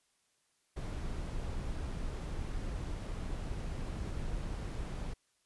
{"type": "noise", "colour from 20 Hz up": "brown", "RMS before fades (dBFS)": -38, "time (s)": [0.76, 5.14], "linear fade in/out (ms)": 10, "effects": ["white hiss -75 dBFS RMS until 5.45 s", "resampled to 24000 Hz"]}